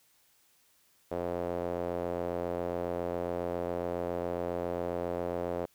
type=tone with band-pass filter; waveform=sawtooth; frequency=87.31 Hz; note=F2; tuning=in tune; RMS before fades=-34 dBFS; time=1.11-5.66 s; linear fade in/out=10 ms; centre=540 Hz; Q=2.4; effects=white hiss -67 dBFS RMS until 5.74 s